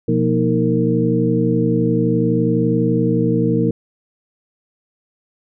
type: tone cluster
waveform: sine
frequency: 122.9 / 174.7 / 235.4 / 315 / 460.4 Hz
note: B2 / F3 / A#3 / D#4 / A#4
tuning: -8 / +1 / +17 / +21 / -22 cents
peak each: -20 dBFS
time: 0.08-3.71 s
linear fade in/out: 5 ms
effects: none